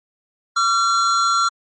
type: tone pair together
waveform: square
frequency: 1143.8 / 1365 Hz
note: D6 / F6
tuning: -46 / -40 cents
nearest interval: minor third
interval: 306 cents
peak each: -24 / -16 dBFS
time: 0.56-1.49 s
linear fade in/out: 10 ms
effects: MP3 32 kbps